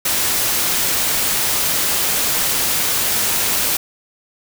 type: noise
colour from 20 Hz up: white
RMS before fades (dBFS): -18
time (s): 0.05-3.77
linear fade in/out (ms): 5
effects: none